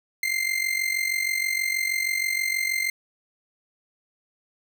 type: tone with amplitude modulation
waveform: 40% pulse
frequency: 2093 Hz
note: C7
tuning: in tune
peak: -19 dBFS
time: 0.23-2.9 s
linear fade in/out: 2 ms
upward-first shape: sine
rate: 46.3 Hz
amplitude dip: 75%
effects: none